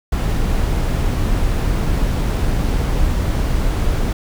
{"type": "noise", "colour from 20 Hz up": "brown", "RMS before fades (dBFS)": -17, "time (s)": [0.12, 4.13], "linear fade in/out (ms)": 5, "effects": []}